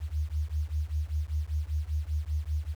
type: beating tone pair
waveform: sine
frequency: 73.42 / 78.52 Hz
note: D2 / D#2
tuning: 0 / +16 cents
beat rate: 5.1 Hz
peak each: -31 dBFS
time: 0-2.75 s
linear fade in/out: 50 ms
effects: 9-bit